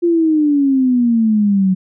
sine exponential sweep, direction down, 349.2 to 184.5 Hz, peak -10 dBFS, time 0.02-1.75 s, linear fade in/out 20 ms, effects none

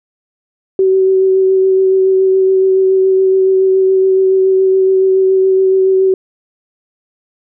sine tone with vibrato, 380 Hz, F#4, 46 cents sharp, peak -7 dBFS, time 0.79-6.14 s, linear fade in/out 2 ms, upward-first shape sine, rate 7.1 Hz, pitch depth 13 cents each way, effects none

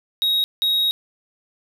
triangle tone bursts at uneven times, 3786 Hz, A#7, 26 cents sharp, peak -15 dBFS, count 2, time 0.22-0.44 / 0.62-0.91 s, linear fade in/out 0 ms, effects none

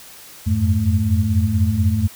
sine tone cluster, 87.3 / 91.6 / 103.6 / 217.3 Hz, F2 / F#2 / G#2 / A3, 0 / -17 / -4 / -21 cents, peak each -19 / -22 / -19 / -21 dBFS, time 0.46-2.08 s, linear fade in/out 20 ms, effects white hiss -41 dBFS RMS until 2.15 s

